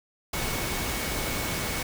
sine tone in noise, 2217 Hz, C#7, in tune, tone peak -39 dBFS, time 0.33-1.83 s, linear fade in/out 5 ms, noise pink, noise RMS -30 dBFS, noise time 0.33-1.83 s, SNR -12 dB, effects none

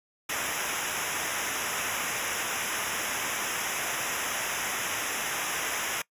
pink noise with comb filter, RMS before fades -31 dBFS, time 0.29-6.02 s, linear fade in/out 5 ms, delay 0.23 ms, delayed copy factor -1, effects noise-tail reverb RT60 0.1 s tail -22 dB re dry + resampled to 32000 Hz

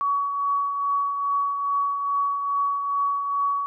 sine tone with tremolo, 1128 Hz, C#6, 30 cents sharp, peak -19 dBFS, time 0.01-3.66 s, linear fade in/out 0 ms, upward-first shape triangle, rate 2.4 Hz, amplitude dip 50%, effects none

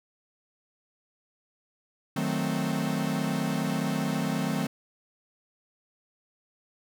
45% pulse chord, D# diminished seventh, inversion none, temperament equal, 155.56 / 185 / 220 / 261.6 Hz, D#3 / F#3 / A3 / C4, 0 / 0 / 0 / 0 cents, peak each -32 dBFS, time 2.16-4.67 s, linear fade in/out 5 ms, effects none

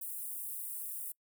white high-pass noise, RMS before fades -41 dBFS, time 0.01-1.12 s, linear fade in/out 5 ms, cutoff 8800 Hz, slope 48 dB/octave, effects noise-tail reverb RT60 0.1 s tail -24 dB re dry

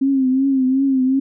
sine tone with vibrato, 265.6 Hz, C4, 26 cents sharp, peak -13 dBFS, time 0.01-1.2 s, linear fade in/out 10 ms, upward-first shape triangle, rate 2.7 Hz, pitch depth 72 cents each way, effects none

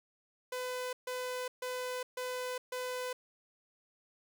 sawtooth tone bursts, 503 Hz, B4, 32 cents sharp, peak -32 dBFS, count 5, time 0.52-3.13 s, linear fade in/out 5 ms, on 410 ms, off 140 ms, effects none

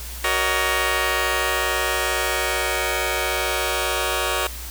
10% pulse chord, D# minor seventh, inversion first, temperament just, 373.4 / 466.7 / 560 / 622.3 Hz, F#4 / A#4 / C#5 / D#5, +16 / +2 / +18 / 0 cents, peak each -18 dBFS, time 0.24-4.47 s, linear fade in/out 2 ms, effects added 60 Hz sine -33 dBFS peak until 4.7 s + white hiss -36 dBFS RMS until 4.7 s

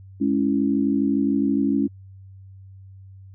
sine chord, C# minor, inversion second, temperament equal with one note detuned, 210.1 / 277.2 / 329.6 Hz, G#3 / C#4 / E4, +20 / 0 / 0 cents, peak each -23 / -20 / -26 dBFS, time 0.2-1.88 s, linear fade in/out 20 ms, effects added 96 Hz sine -41 dBFS peak until 3.34 s

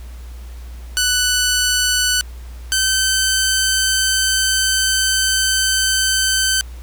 10% pulse tone pair in turn, 1489 / 1538 Hz, F#6 / G6, +11 / -33 cents, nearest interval minor second, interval 56 cents, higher second, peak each -6 dBFS, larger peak neither, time 0.97-2.21 / 2.72-6.61 s, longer second, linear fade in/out 0 ms, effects added 60 Hz sine -30 dBFS peak until 6.82 s + pink hiss -46 dBFS RMS until 6.82 s

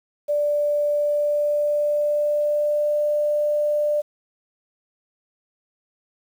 sine tone with pitch glide, 587.3 to 593.8 Hz, D5 to D5, 0 to +19 cents, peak -18 dBFS, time 0.28-4.02 s, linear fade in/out 20 ms, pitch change +19 cents, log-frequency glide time 0.9-3.03 s, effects 8-bit

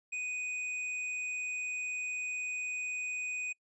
sine tone with tanh clipping, 2489 Hz, D#7, in tune, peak -36 dBFS, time 0.12-3.53 s, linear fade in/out 10 ms, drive 11 dB, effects noise-tail reverb RT60 0.1 s tail -26 dB re dry + resampled to 22050 Hz

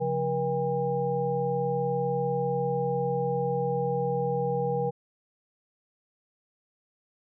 sine tone cluster, 136.2 / 176.4 / 479 / 806 Hz, C#3 / F3 / A#4 / G5, -30 / +18 / +47 / +48 cents, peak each -32 / -34 / -27 / -32 dBFS, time 0-4.91 s, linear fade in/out 20 ms, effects none

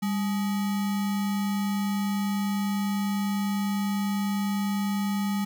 sine tone with sample-and-hold, 200 Hz, G3, 35 cents sharp, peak -24 dBFS, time 0.02-5.45 s, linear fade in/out 10 ms, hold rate 1050 Hz, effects none

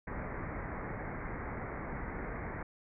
pink low-pass noise, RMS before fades -40 dBFS, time 0.07-2.63 s, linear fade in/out 5 ms, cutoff 2200 Hz, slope 96 dB/octave, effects none

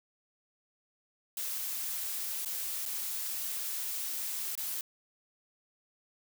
blue noise with dropouts, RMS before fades -36 dBFS, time 1.37-4.81 s, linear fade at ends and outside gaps 2 ms, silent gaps 2.449-2.458 / 2.855-2.86 / 4.553-4.576 s, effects none

